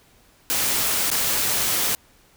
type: noise with dropouts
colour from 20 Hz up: white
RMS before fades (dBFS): -22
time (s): 0.5-1.95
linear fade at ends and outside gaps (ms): 0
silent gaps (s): 1.102-1.115
effects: pink hiss -56 dBFS RMS until 2.36 s